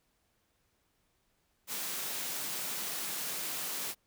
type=high-pass noise; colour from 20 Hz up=white; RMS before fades=-37 dBFS; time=1.67-3.95 s; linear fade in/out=50 ms; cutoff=130 Hz; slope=96 dB/octave; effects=pink hiss -75 dBFS RMS until 4.06 s